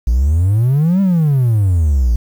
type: exponential two-way sweep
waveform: triangle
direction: up then down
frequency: 55.2 to 200 to 55.2 Hz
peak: -7 dBFS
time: 0.07-2.16 s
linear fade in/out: 5 ms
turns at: 1.01 s
effects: tanh soft clip ceiling -4 dBFS + 7-bit